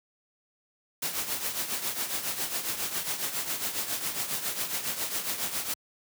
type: noise with tremolo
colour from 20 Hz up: white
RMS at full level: -29 dBFS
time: 1.02-5.74 s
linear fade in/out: 5 ms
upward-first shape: triangle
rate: 7.3 Hz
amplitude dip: 70%
effects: high-pass 100 Hz 12 dB/octave